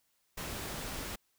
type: noise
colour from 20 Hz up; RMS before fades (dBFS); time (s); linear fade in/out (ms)
pink; -40; 0.37-1.16; 10
effects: white hiss -75 dBFS RMS until 1.38 s